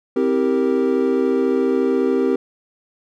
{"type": "chord", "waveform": "triangle", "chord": "C dominant seventh", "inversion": "none", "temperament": "equal with one note detuned", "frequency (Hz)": [261.6, 321.5, 392, 466.2], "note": ["C4", "E4", "G4", "Bb4"], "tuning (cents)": [0, -43, 0, 0], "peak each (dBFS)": [-18, -23, -17, -20], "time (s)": [0.16, 2.36], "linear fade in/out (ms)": 5, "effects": []}